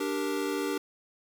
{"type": "chord", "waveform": "square", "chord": "G minor", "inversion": "second", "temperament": "equal", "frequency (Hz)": [293.7, 392, 466.2], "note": ["D4", "G4", "Bb4"], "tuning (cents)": [0, 0, 0], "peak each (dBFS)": [-33, -33, -36], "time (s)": [0, 0.78], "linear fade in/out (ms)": 5, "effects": []}